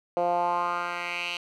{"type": "tone with band-pass filter sweep", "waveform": "10% pulse", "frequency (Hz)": 174.61, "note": "F3", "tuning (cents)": 0, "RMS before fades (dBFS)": -28, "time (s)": [0.17, 1.37], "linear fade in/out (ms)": 0, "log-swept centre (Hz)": [580, 3100], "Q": 3.1, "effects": []}